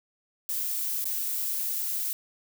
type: noise with dropouts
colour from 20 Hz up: violet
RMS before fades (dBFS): -30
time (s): 0.49-2.13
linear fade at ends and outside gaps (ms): 0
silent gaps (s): 1.042-1.055
effects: none